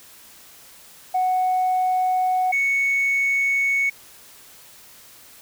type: tone pair in turn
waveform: sine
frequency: 740 / 2217 Hz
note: F#5 / C#7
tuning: 0 / 0 cents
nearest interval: octave + perfect fifth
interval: 1900 cents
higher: second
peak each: -16 dBFS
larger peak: neither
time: 1.14-2.52 / 2.52-3.9 s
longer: neither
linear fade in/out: 10 ms
effects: tanh soft clip ceiling -15 dBFS + white hiss -47 dBFS RMS until 5.41 s